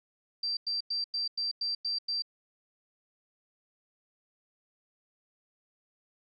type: tone bursts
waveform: sine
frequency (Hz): 4699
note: D8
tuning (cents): 0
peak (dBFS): -29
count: 8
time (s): 0.43-2.222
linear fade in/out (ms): 5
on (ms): 140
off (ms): 96
effects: none